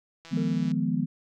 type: click train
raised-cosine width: 0.2 ms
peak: -29 dBFS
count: 78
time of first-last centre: 0.25-0.717 s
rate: 165 Hz
type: chord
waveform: sine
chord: F half-diminished seventh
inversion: third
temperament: equal with one note detuned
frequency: 155.56 / 174.61 / 209.3 / 246.9 Hz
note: Eb3 / F3 / Ab3 / Cb4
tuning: 0 / 0 / +14 / 0 cents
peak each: -30 / -29 / -30 / -28 dBFS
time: 0.31-1.06 s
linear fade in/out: 20 ms
type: tone with exponential decay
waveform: triangle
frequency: 455.1 Hz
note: A#4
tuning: 42 cents flat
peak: -33 dBFS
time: 0.37-1.06 s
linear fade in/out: 2 ms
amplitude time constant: 150 ms
effects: none